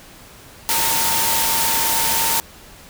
sine tone in noise, 910 Hz, A#5, 42 cents flat, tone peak -24 dBFS, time 0.69-2.4 s, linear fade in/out 0 ms, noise white, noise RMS -19 dBFS, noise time 0.69-2.4 s, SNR -8 dB, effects pink hiss -43 dBFS RMS until 2.89 s

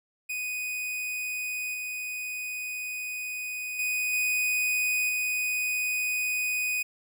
45% pulse tone with level steps, 2489 Hz, D#7, in tune, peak -30 / -32 / -26 / -24 / -26 dBFS, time 0.29-6.83 s, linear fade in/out 10 ms, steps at 1.74 / 3.79 / 4.13 / 5.09 s, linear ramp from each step 2 ms, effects none

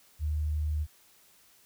sine tone, 76 Hz, D#2, 40 cents flat, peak -27 dBFS, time 0.19-0.87 s, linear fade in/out 50 ms, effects white hiss -61 dBFS RMS until 1.65 s

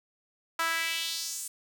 sawtooth tone with high-pass filter sweep, 329.1 Hz, E4, 3 cents flat, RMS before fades -32 dBFS, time 0.59-1.48 s, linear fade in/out 5 ms, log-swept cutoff 1200 to 8900 Hz, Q 2.3, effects none

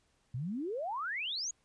sine exponential sweep, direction up, 113.9 to 6960 Hz, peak -34 dBFS, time 0.34-1.51 s, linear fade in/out 5 ms, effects pink hiss -73 dBFS RMS until 1.64 s + resampled to 22050 Hz

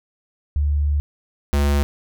sine / square tone pair in turn, 73 / 71.37 Hz, D2 / D2, -10 / -49 cents, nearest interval unison, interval 39 cents, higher first, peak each -16 dBFS, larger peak neither, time 0.56-1 / 1.53-1.83 s, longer first, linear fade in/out 0 ms, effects none

